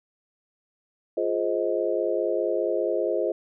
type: chord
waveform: sine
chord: F minor seventh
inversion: none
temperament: just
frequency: 349.2 / 419.1 / 523.8 / 628.6 Hz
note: F4 / Ab4 / C5 / Eb5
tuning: 0 / +16 / +2 / +18 cents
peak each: -28 dBFS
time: 1.17-3.32 s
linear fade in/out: 5 ms
effects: none